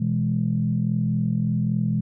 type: chord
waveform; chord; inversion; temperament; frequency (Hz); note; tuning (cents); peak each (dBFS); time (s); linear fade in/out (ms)
sine; E major; second; equal with one note detuned; 123.47 / 164.81 / 208.4; B2 / E3 / G#3; 0 / 0 / +6; -24; 0-2.01; 10
effects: tanh soft clip ceiling -10 dBFS

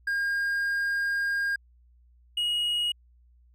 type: tone pair in turn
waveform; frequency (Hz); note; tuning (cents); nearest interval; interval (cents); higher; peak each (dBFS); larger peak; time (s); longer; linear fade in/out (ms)
triangle; 1616 / 2890; G#6 / F#7; -48 / -41; minor seventh; 1007; second; -23; neither; 0.07-1.56 / 2.37-2.92; first; 5
effects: added 60 Hz sine -56 dBFS peak until 3.54 s

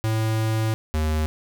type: tone pair in turn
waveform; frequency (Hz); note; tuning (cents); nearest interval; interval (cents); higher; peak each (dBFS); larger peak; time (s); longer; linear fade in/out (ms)
square; 110.5 / 77.65; A2 / D#2; +8 / -3; tritone; 611; first; -21; neither; 0.04-0.74 / 0.94-1.26; first; 0
effects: none

